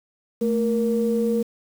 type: tone pair together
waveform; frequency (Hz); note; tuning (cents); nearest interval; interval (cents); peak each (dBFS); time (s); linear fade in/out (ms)
sine; 221.5 / 469.4; A3 / A#4; +12 / +12; octave + minor second; 1300; -21; 0.41-1.43; 10
effects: tanh soft clip ceiling -11 dBFS + 7-bit